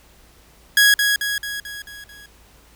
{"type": "tone with echo", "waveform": "sawtooth", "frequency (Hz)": 1661.2, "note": "G#6", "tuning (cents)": 0, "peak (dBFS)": -7, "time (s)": [0.77, 0.94], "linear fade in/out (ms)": 2, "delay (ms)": 220, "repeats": 6, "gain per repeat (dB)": -5, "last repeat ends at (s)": 2.26, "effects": ["added 55 Hz sine -52 dBFS peak until 2.75 s", "pink hiss -52 dBFS RMS until 2.75 s"]}